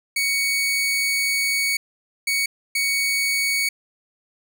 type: tone bursts at uneven times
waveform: sawtooth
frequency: 2234 Hz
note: C#7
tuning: 13 cents sharp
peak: -16 dBFS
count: 3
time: 0.16-1.77 / 2.27-2.46 / 2.75-3.69 s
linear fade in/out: 5 ms
effects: none